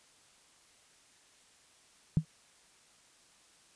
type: tone with exponential decay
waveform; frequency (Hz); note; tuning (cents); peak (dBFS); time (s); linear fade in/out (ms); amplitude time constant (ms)
sine; 157.7; D#3; +24; -18; 2.17-2.25; 0; 16
effects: white hiss -63 dBFS RMS until 3.75 s + resampled to 22050 Hz